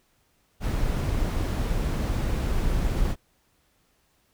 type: noise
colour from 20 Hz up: brown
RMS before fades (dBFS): -25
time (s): 0.6-3.16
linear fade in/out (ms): 50
effects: pink hiss -67 dBFS RMS until 4.33 s